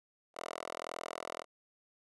5% pulse tone with high-pass filter, 41.73 Hz, E1, 22 cents sharp, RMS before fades -43 dBFS, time 0.34-1.45 s, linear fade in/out 50 ms, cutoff 710 Hz, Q 3.1, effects resampled to 24000 Hz

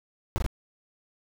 brown noise bursts, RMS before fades -25 dBFS, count 3, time 0.36-0.463 s, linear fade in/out 0 ms, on 21 ms, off 20 ms, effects none

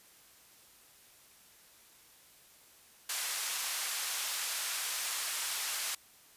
white band-pass noise, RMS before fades -36 dBFS, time 3.09-5.95 s, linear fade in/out 5 ms, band 940 to 11000 Hz, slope 12 dB/octave, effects white hiss -60 dBFS RMS until 6.36 s + resampled to 32000 Hz

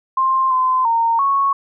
sine tone with pitch steps, 1054 / 1029 / 920 / 1105 Hz, C6 / C6 / A#5 / C#6, +12 / -29 / -23 / -6 cents, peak -13 dBFS, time 0.17-1.53 s, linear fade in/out 5 ms, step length 340 ms, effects none

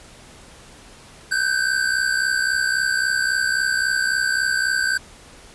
square tone pair together, 1517 / 1580.7 Hz, F#6 / G6, +43 / +14 cents, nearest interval minor second, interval 71 cents, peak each -22 dBFS, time 1.31-4.98 s, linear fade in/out 10 ms, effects pink hiss -45 dBFS RMS until 5.54 s + resampled to 24000 Hz

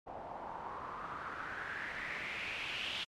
white noise with low-pass filter sweep, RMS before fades -42 dBFS, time 0.06-3.05 s, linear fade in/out 20 ms, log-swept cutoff 740 to 3200 Hz, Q 4, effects MP3 96 kbps

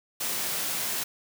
white high-pass noise, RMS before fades -30 dBFS, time 0.2-1.04 s, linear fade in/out 10 ms, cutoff 110 Hz, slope 24 dB/octave, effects none

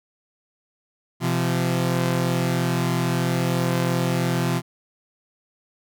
sawtooth tone pair together, 128.6 / 171.66 Hz, C3 / F3, -30 / -30 cents, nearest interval perfect fourth, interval 500 cents, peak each -19 dBFS, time 1.2-4.62 s, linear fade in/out 50 ms, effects none

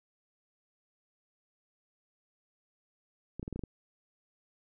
clicks, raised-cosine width 3 ms, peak -25 dBFS, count 7, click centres 3.396 / 3.429 / 3.479 / 3.527 / 3.56 / 3.593 / 3.637 s, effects none

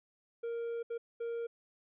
triangle tone bursts at uneven times, 466.2 Hz, A#4, in tune, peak -33 dBFS, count 3, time 0.43-0.83 / 0.9-0.98 / 1.2-1.47 s, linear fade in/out 10 ms, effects resampled to 8000 Hz

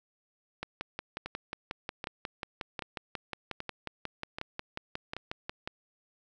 two click trains, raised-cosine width 0.3 ms, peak -21 / -19 dBFS, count 6 / 29, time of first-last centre 1.26-5.166 / 0.63-5.675 s, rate 1.28 / 5.55 Hz, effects none

